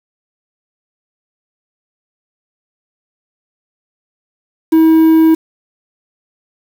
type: tone with quantisation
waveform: triangle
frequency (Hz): 321.4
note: E4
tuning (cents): -44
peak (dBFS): -3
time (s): 4.72-5.35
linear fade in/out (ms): 10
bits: 5
effects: none